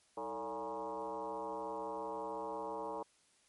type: tone with frequency modulation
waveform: sine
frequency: 698.5 Hz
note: F5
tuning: in tune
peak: -38 dBFS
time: 0.17-3.03 s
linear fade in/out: 5 ms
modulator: 126 Hz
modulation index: 2.8
effects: white hiss -70 dBFS RMS until 3.48 s + MP3 48 kbps